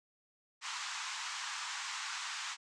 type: band-pass noise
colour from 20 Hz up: pink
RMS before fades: -41 dBFS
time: 0.61-2.57 s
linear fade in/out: 50 ms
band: 910 to 7800 Hz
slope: 48 dB/octave
effects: none